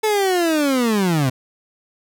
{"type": "linear sweep", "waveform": "30% pulse", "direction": "down", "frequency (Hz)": [440, 123.47], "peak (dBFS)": -13, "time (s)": [0.03, 1.3], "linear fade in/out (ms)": 10, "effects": []}